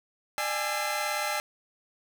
sawtooth tone cluster, 600 / 808 / 846 / 1334 / 2064 Hz, D5 / G#5 / G#5 / E6 / C7, +37 / -48 / +32 / +20 / -24 cents, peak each -31 dBFS, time 0.38-1.4 s, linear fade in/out 0 ms, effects none

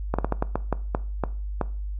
slowing click train, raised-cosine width 1 ms, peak -9 dBFS, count 10, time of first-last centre 0.14-1.613 s, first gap 46 ms, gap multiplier 1.3, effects noise-tail reverb RT60 0.4 s tail -18 dB re dry + added 50 Hz sine -28 dBFS peak until 1.99 s

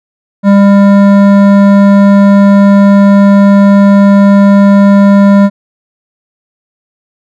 sine tone with hard clipping, 199.8 Hz, G3, 33 cents sharp, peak -3 dBFS, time 0.43-5.5 s, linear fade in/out 50 ms, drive 13 dB, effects none

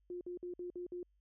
sine tone bursts, 355.1 Hz, F4, 29 cents sharp, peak -40 dBFS, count 6, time 0.1-1.03 s, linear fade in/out 2 ms, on 110 ms, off 54 ms, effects added 50 Hz sine -70 dBFS peak until 1.2 s

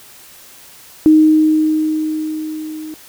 sine tone with level ramp, 311.1 Hz, D#4, in tune, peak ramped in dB -4 to -26 dBFS, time 1.06-2.94 s, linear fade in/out 0 ms, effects white hiss -41 dBFS RMS until 3.08 s

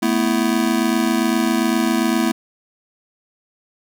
square chord, A suspended second, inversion none, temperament just, 220 / 247.5 / 330 Hz, A3 / B3 / E4, 0 / +4 / +2 cents, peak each -21 dBFS, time 0.02-2.32 s, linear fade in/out 10 ms, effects none

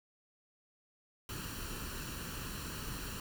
pink noise with comb filter, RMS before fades -42 dBFS, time 1.29-3.2 s, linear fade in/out 2 ms, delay 0.7 ms, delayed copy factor +0.65, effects none

